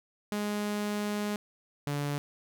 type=tone pair in turn; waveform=sawtooth; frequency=207.7 / 144.43 Hz; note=G#3 / D3; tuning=0 / -29 cents; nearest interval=tritone; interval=629 cents; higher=first; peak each=-26 dBFS; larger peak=neither; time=0.32-1.36 / 1.87-2.18 s; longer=first; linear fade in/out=0 ms; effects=none